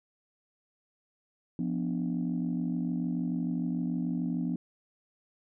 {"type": "chord", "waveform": "sine", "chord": "B diminished", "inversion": "second", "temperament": "equal", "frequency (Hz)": [174.61, 246.9, 293.7], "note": ["F3", "B3", "D4"], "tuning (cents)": [0, 0, 0], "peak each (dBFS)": [-31, -31, -35], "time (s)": [1.59, 4.56], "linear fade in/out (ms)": 2, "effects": ["tanh soft clip ceiling -22 dBFS"]}